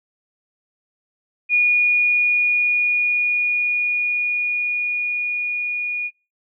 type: tone with level ramp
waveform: sine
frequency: 2446 Hz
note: D#7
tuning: 30 cents flat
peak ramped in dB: -12 to -21 dBFS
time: 1.49-6.11 s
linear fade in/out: 50 ms
effects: noise-tail reverb RT60 0.3 s tail -23 dB re dry